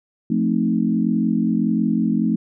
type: chord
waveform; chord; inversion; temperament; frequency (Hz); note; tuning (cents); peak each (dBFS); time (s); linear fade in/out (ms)
sine; F dominant seventh; none; equal; 174.61 / 220 / 261.6 / 311.1; F3 / A3 / C4 / Eb4; 0 / 0 / 0 / 0; -23 / -19 / -23 / -25; 0.3-2.36; 5
effects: none